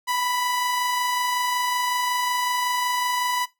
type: tone pair together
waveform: sawtooth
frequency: 964.6 / 990 Hz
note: B5 / B5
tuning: -41 / +4 cents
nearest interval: unison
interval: 45 cents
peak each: -30 / -19 dBFS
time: 0.07-3.46 s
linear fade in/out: 20 ms
effects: noise-tail reverb RT60 0.2 s tail -18 dB re dry